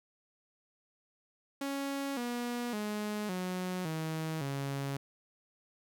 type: tone with pitch steps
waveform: sawtooth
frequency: 277.2 / 241.3 / 210.1 / 182.88 / 159.21 / 138.6 Hz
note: C#4 / B3 / G#3 / F#3 / D#3 / C#3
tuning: 0 / -40 / +20 / -20 / +40 / 0 cents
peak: -30 dBFS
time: 1.61-4.97 s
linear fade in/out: 5 ms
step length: 560 ms
effects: none